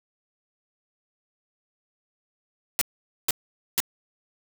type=noise bursts; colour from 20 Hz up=white; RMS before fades=-22 dBFS; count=3; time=2.79-3.802 s; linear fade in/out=0 ms; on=24 ms; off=470 ms; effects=none